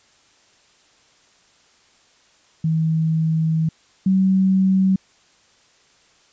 sine tone pair in turn, 160.2 / 190.06 Hz, E3 / F#3, -49 / +47 cents, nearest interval minor third, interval 296 cents, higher second, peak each -16 / -13 dBFS, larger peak second, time 2.64-3.69 / 4.06-4.96 s, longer first, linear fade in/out 5 ms, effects white hiss -56 dBFS RMS until 6.32 s + resampled to 16000 Hz

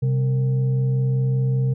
sine tone with frequency modulation, 131.4 Hz, C3, 8 cents sharp, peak -17 dBFS, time 0.02-1.74 s, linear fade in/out 10 ms, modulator 328 Hz, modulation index 0.32, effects none

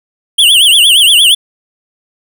square tone with vibrato, 3100 Hz, G7, 20 cents flat, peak -4 dBFS, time 0.38-1.35 s, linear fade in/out 10 ms, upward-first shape triangle, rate 8.6 Hz, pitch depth 220 cents each way, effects none

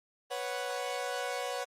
sawtooth chord, B suspended second, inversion none, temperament equal, 493.9 / 554.4 / 740 Hz, B4 / C#5 / F#5, 0 / 0 / 0 cents, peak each -34 dBFS, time 0.3-1.65 s, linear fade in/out 20 ms, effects low-pass 11000 Hz 12 dB/octave + Opus 32 kbps

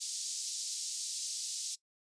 white band-pass noise, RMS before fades -39 dBFS, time 0-1.76 s, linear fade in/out 20 ms, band 4400 to 8000 Hz, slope 24 dB/octave, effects noise-tail reverb RT60 0.1 s tail -20 dB re dry + resampled to 22050 Hz

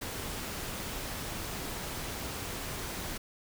pink noise, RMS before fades -38 dBFS, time 0.01-3.18 s, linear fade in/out 10 ms, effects none

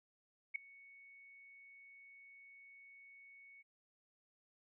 sine tone with ADSR envelope, 2220 Hz, C#7, 2 cents sharp, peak -33 dBFS, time 0.54-3.63 s, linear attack 17 ms, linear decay 3 ms, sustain -24 dB, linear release 23 ms, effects none

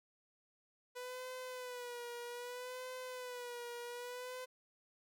sawtooth tone with vibrato, 493.9 Hz, B4, in tune, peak -40 dBFS, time 0.95-4.46 s, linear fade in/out 20 ms, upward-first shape sine, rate 0.63 Hz, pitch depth 57 cents each way, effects none

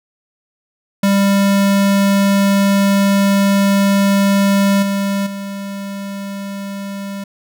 square tone with level steps, 198.2 Hz, G3, 19 cents sharp, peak -11 / -16 / -24 dBFS, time 1.03-7.24 s, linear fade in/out 5 ms, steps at 4.82 / 5.26 s, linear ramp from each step 10 ms, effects none

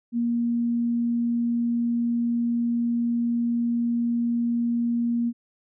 sine tone, 236 Hz, A#3, 22 cents sharp, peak -21 dBFS, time 0.12-5.33 s, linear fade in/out 50 ms, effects none

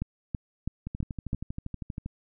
two click trains, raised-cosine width 5 ms, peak -17 / -22 dBFS, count 5 / 16, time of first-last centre 0.02-1.331 / 0.87-2.06 s, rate 3.05 / 12.6 Hz, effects none

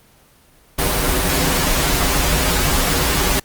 pink noise with comb filter, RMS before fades -17 dBFS, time 0.78-3.4 s, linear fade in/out 10 ms, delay 9.1 ms, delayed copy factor -0.9, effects pink hiss -51 dBFS RMS until 3.44 s + Opus 24 kbps

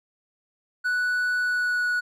triangle tone with pitch glide, 1480 to 1466.4 Hz, F#6 to F#6, 0 to -16 cents, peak -20 dBFS, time 0.84-2.01 s, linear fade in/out 20 ms, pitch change -16 cents, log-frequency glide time 1.38-1.89 s, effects none

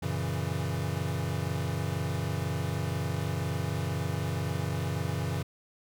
square chord, F# dominant seventh, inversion none, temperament equal, 92.5 / 116.54 / 138.59 / 164.81 Hz, F#2 / A#2 / C#3 / E3, 0 / 0 / 0 / 0 cents, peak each -35 / -37 / -35 / -36 dBFS, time 0.02-5.43 s, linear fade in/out 10 ms, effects none

